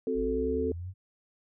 sine chord, F# diminished, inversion second, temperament equal, 261.6 / 370 / 440 Hz, C4 / F#4 / A4, 0 / 0 / 0 cents, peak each -32 / -35 / -29 dBFS, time 0.07-0.72 s, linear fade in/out 2 ms
sine linear sweep, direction up, 46.25 to 96 Hz, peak -35 dBFS, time 0.14-0.94 s, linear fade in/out 50 ms
effects none

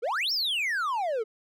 triangle exponential two-way sweep, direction up then down, 417.3 to 5600 to 417.3 Hz, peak -24 dBFS, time 0.02-1.24 s, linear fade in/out 20 ms, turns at 0.32 s, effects none

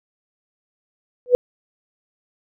sine tone with exponential growth, 493.9 Hz, B4, in tune, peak -4 dBFS, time 1.26-1.35 s, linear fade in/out 0 ms, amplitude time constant 18 ms, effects none

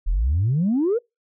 sine exponential sweep, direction up, 36.09 to 499.5 Hz, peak -16 dBFS, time 0.06-0.99 s, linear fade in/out 20 ms, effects noise-tail reverb RT60 0.2 s tail -26 dB re dry + tanh soft clip ceiling -14 dBFS

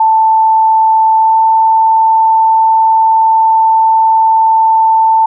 sine tone with pitch glide, 884 to 889.6 Hz, A5 to A5, +8 to +19 cents, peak -5 dBFS, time 0-5.26 s, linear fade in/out 5 ms, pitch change +11 cents, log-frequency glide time 1.18-1.36 s, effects none

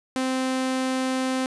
sawtooth tone, 260 Hz, C4, 11 cents flat, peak -19 dBFS, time 0.16-1.46 s, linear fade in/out 0 ms, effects resampled to 24000 Hz + 10-bit

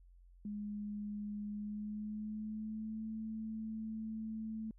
sine tone with pitch glide, 207.5 to 219.8 Hz, G#3 to A3, -1 to -2 cents, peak -39 dBFS, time 0.45-4.71 s, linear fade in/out 2 ms, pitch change +99 cents, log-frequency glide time 1.51-3.06 s, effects added 44 Hz sine -58 dBFS peak until 4.78 s

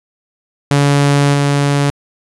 sawtooth tone with level steps, 142.4 Hz, C#3, 47 cents sharp, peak -5 / -7 dBFS, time 0.71-1.9 s, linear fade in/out 0 ms, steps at 1.33 s, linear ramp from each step 20 ms, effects resampled to 24000 Hz

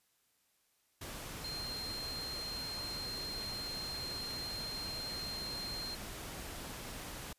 sine tone in noise, 4186 Hz, C8, in tune, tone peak -40 dBFS, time 1.44-5.95 s, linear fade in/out 5 ms, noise pink, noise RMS -45 dBFS, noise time 1.01-7.33 s, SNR +2 dB, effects white hiss -75 dBFS RMS until 7.38 s + resampled to 32000 Hz

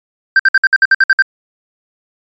triangle tone bursts, 1568 Hz, G6, in tune, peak -3 dBFS, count 10, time 0.36-1.222 s, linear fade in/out 2 ms, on 34 ms, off 58 ms, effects resampled to 16000 Hz

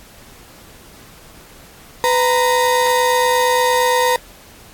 35% pulse tone pair together, 500.5 / 932.3 Hz, B4 / A#5, +23 / 0 cents, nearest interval major seventh, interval 1077 cents, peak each -14 dBFS, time 2.04-4.16 s, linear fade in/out 0 ms, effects pink hiss -43 dBFS RMS until 4.73 s + AAC 64 kbps

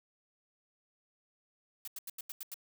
blue noise bursts, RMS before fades -42 dBFS, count 7, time 1.85-2.542 s, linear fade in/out 2 ms, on 26 ms, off 85 ms, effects none

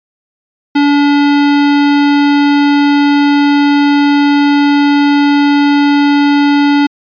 square tone, 287.2 Hz, D4, 39 cents flat, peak -7 dBFS, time 0.75-6.87 s, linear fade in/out 10 ms, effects resampled to 11025 Hz

